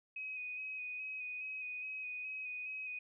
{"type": "tone with vibrato", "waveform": "sine", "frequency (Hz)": 2514, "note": "D#7", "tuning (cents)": 17, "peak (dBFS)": -40, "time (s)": [0.16, 2.99], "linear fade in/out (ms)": 5, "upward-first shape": "square", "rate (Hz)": 2.4, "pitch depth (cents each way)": 18, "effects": []}